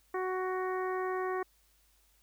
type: harmonic tone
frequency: 371.6 Hz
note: F#4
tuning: 7 cents sharp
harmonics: 1 / 2 / 3 / 4 / 5 / 6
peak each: -33 / -39 / -38 / -46 / -43 / -54 dBFS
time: 0.14-1.43 s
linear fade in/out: 5 ms
effects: added 51 Hz sine -69 dBFS peak until 2.22 s + white hiss -69 dBFS RMS until 2.22 s